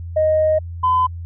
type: tone pair in turn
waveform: sine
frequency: 622.3 / 1014.1 Hz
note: D#5 / B5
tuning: 0 / +46 cents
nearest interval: minor sixth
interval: 846 cents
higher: second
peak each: -12 dBFS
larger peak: neither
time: 0.16-0.59 / 0.83-1.07 s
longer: first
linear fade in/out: 10 ms
effects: tanh soft clip ceiling -8 dBFS + added 85 Hz sine -27 dBFS peak until 1.25 s